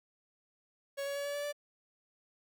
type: tone with pitch steps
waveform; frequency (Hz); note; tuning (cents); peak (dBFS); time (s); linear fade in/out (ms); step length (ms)
45% pulse; 557 / 562.2 / 567.4 / 572.7 / 578 / 583.3; C#5 / C#5 / C#5 / D5 / D5 / D5; +8 / +24 / +40 / -44 / -28 / -12; -35; 0.97-1.528; 20; 93
effects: none